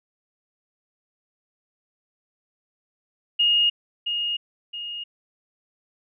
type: tone with echo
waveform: sine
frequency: 2855 Hz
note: F7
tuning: 37 cents sharp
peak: -16 dBFS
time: 3.39-3.7 s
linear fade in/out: 10 ms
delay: 670 ms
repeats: 2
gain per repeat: -7 dB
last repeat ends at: 5.04 s
effects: none